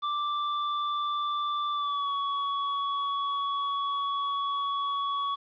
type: tone with pitch glide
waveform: square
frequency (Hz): 1174.7 to 1124.2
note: D6 to C#6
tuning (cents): 0 to +24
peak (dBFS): -28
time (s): 0.02-5.36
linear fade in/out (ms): 20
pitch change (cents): -76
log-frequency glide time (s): 1.72-2.1
effects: resampled to 11025 Hz + 10-bit